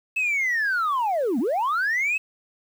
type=linear two-way sweep; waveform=sine; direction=down then up; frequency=2634 to 209.9 to 2634 Hz; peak=-19 dBFS; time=0.16-2.18 s; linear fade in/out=10 ms; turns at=1.39 s; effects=tanh soft clip ceiling -18 dBFS + 8-bit